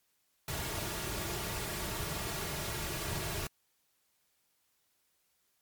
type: noise with comb filter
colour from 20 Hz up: pink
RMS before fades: -37 dBFS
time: 0.48-3.47 s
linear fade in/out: 2 ms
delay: 3.9 ms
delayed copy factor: -0.55
effects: white hiss -75 dBFS RMS until 5.61 s + MP3 96 kbps